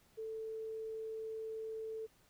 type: tone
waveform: sine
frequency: 442.2 Hz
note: A4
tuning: 9 cents sharp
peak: -40 dBFS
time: 0.17-2.07 s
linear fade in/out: 20 ms
effects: pink hiss -69 dBFS RMS until 2.29 s